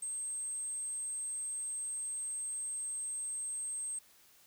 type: tone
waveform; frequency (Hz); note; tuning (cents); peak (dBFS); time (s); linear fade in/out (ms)
sine; 8360; C9; -2; -36; 0.02-3.99; 5
effects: white hiss -63 dBFS RMS until 4.46 s